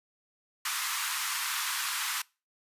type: high-pass noise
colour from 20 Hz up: pink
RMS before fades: -32 dBFS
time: 0.65-2.22 s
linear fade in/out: 5 ms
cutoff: 990 Hz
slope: 48 dB/octave
effects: noise-tail reverb RT60 0.3 s tail -24 dB re dry + resampled to 32000 Hz